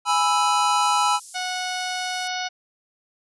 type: chord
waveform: square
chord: E major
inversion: first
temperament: equal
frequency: 830.6 / 987.8 / 1318.5 Hz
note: G#5 / B5 / E6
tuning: 0 / 0 / 0 cents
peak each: -23 dBFS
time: 0.05-1.2 s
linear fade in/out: 50 ms
type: high-pass noise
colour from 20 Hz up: pink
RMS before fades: -40 dBFS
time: 0.82-2.28 s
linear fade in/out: 5 ms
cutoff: 6100 Hz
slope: 24 dB/octave
type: harmonic tone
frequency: 734 Hz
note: F#5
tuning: 14 cents flat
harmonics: 1 / 2 / 3 / 4 / 5 / 6 / 7 / 8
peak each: -29 / -32 / -34 / -35 / -36 / -37 / -37 / -38 dBFS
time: 1.34-2.49 s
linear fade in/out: 20 ms
effects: resampled to 24000 Hz